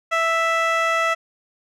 15% pulse tone with band-pass filter, 659.3 Hz, E5, in tune, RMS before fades -20 dBFS, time 0.11-1.15 s, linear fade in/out 20 ms, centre 1400 Hz, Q 0.72, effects none

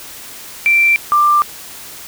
sine tone pair in turn, 2349 / 1185.4 Hz, D7 / D6, 0 / +16 cents, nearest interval octave, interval 1184 cents, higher first, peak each -8 dBFS, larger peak neither, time 0.66-0.96 / 1.12-1.42 s, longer neither, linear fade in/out 0 ms, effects white hiss -33 dBFS RMS until 2.07 s

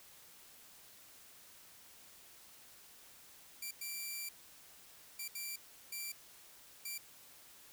5% pulse tone bursts at uneven times, 2351 Hz, D7, 1 cent sharp, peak -31 dBFS, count 6, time 3.62-3.71 / 3.81-4.29 / 5.19-5.28 / 5.35-5.56 / 5.92-6.12 / 6.85-6.98 s, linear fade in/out 5 ms, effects white hiss -59 dBFS RMS until 7.72 s

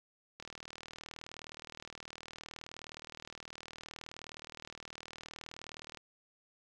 click train, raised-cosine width 0.2 ms, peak -28 dBFS, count 220, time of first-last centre 0.4-5.973 s, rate 39.3 Hz, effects none

